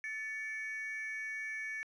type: ring-modulated tone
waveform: triangle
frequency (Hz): 2000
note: B6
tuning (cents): +21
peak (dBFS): -32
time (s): 0.04-1.83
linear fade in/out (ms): 0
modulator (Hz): 249
effects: tanh soft clip ceiling -31 dBFS + resampled to 22050 Hz